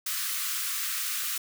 white high-pass noise, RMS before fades -31 dBFS, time 0.06-1.38 s, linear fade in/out 5 ms, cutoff 1100 Hz, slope 96 dB/octave, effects none

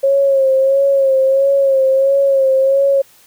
sine tone with vibrato, 542 Hz, C#5, 39 cents flat, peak -9 dBFS, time 0.03-3.02 s, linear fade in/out 10 ms, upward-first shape sine, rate 1.5 Hz, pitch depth 40 cents each way, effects white hiss -48 dBFS RMS until 3.26 s

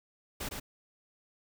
pink noise with echo, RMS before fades -37 dBFS, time 0.4-0.49 s, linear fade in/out 10 ms, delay 110 ms, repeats 1, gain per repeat -3 dB, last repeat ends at 0.6 s, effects none

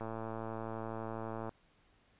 click train, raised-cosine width 1 ms, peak -27 dBFS, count 167, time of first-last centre 0.01-1.492 s, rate 112 Hz, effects pink hiss -69 dBFS RMS until 2.19 s + resampled to 8000 Hz

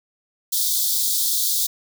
white high-pass noise, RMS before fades -21 dBFS, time 0.52-1.67 s, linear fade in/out 10 ms, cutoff 3400 Hz, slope 96 dB/octave, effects none

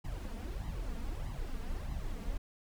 brown noise with flanger, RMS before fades -38 dBFS, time 0.04-2.38 s, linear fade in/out 10 ms, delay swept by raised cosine 0.99 to 4.39 ms, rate 1.6 Hz, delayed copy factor +0.75, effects none

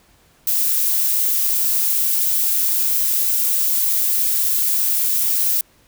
violet noise, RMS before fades -18 dBFS, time 0.47-5.61 s, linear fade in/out 2 ms, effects pink hiss -55 dBFS RMS until 5.87 s

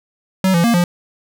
square tone with pitch steps, 189 / 169.8 / 234.2 / 175.1 Hz, F#3 / F3 / A#3 / F3, +37 / -48 / +8 / +5 cents, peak -12 dBFS, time 0.44-0.84 s, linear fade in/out 2 ms, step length 100 ms, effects none

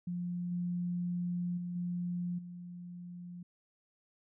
sine tone with level steps, 176.2 Hz, F3, 16 cents sharp, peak -34 / -32 / -36 / -33 / -43 dBFS, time 0.07-3.43 s, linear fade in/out 5 ms, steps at 0.51 / 1.57 / 1.75 / 2.38 s, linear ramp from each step 10 ms, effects none

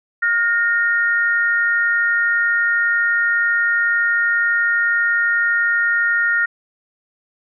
sine tone pair together, 1424.1 / 1846 Hz, F6 / A#6, +33 / -17 cents, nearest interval major third, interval 450 cents, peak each -17 dBFS, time 0.22-6.46 s, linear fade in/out 10 ms, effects none

